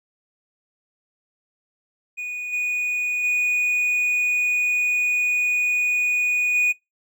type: tone with level steps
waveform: triangle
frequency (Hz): 2467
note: D#7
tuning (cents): -15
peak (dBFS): -25 / -19 / -16 / -14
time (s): 2.17-6.73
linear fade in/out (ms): 20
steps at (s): 2.52 / 3.23 / 6.54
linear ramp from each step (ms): 20
effects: noise-tail reverb RT60 0.2 s tail -25 dB re dry